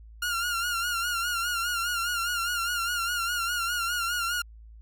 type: tone with vibrato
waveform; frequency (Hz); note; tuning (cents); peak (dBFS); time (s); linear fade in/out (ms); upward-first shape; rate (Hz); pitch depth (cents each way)
sawtooth; 1406; F6; +11; -23; 0.22-4.42; 5; sine; 4.9; 61
effects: added 55 Hz sine -45 dBFS peak until 4.81 s